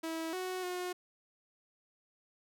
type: tone with pitch steps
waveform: sawtooth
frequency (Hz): 324.9 / 369.3 / 360.7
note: E4 / F#4 / F#4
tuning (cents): -25 / -3 / -44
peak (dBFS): -32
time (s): 0.03-0.93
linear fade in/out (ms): 10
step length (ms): 300
effects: none